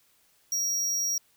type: tone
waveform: square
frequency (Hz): 5670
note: F8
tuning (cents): +25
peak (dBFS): -26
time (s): 0.52-1.18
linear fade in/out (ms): 2
effects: white hiss -65 dBFS RMS until 1.36 s